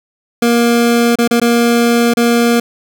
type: tone with dropouts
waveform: 25% pulse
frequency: 235.8 Hz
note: A#3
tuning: 20 cents sharp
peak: -5 dBFS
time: 0.42-2.6 s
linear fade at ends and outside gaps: 5 ms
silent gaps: 1.156-1.186 / 1.277-1.31 / 1.4-1.415 / 2.138-2.17 s
effects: none